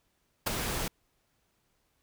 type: noise with ADSR envelope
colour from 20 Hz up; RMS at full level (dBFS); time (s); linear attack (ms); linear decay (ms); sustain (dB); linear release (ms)
pink; -25; 0.46-0.88; 13; 10; -8; 3
effects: pink hiss -74 dBFS RMS until 2.02 s